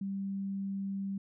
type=tone; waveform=sine; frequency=196 Hz; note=G3; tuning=in tune; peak=-33 dBFS; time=0.01-1.18 s; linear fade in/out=5 ms; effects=none